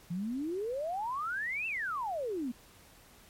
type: exponential two-way sweep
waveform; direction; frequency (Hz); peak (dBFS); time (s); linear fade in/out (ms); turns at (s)
sine; up then down; 164.81 to 2730 to 226.7; -32; 0.1-2.52; 10; 1.67
effects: pink hiss -58 dBFS RMS until 3.29 s + MP3 64 kbps